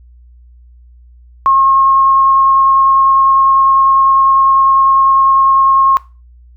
sine tone with vibrato, 1079 Hz, C#6, 47 cents flat, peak -6 dBFS, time 1.46-5.97 s, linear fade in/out 0 ms, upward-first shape triangle, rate 10 Hz, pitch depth 8 cents each way, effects noise-tail reverb RT60 0.3 s tail -19 dB re dry + added 60 Hz sine -38 dBFS peak until 6.56 s

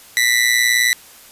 sawtooth tone with amplitude modulation, 1975.5 Hz, B6, in tune, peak -6 dBFS, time 0.17-0.93 s, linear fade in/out 0 ms, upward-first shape sine, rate 119 Hz, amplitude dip 75%, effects white hiss -43 dBFS RMS until 1.31 s + resampled to 32000 Hz

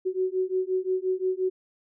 sine beating tone pair, 370 / 375.7 Hz, F#4 / F#4, 0 / +26 cents, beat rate 5.7 Hz, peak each -27 / -27 dBFS, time 0.05-1.5 s, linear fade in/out 20 ms, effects none

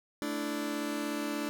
sawtooth chord, A suspended fourth, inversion none, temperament just, 220 / 293.3 / 330 Hz, A3 / D4 / E4, 0 / -2 / +2 cents, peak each -35 / -30 / -35 dBFS, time 0.22-1.49 s, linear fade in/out 0 ms, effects none

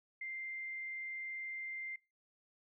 sine tone, 2093 Hz, C7, in tune, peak -40 dBFS, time 0.21-1.96 s, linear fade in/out 5 ms, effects noise-tail reverb RT60 0.3 s tail -24 dB re dry

